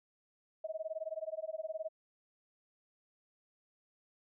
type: tone with tremolo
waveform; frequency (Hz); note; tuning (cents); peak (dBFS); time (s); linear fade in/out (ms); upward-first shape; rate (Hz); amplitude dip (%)
sine; 636; D#5; +38; -34; 0.64-1.89; 5; sine; 19; 100
effects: none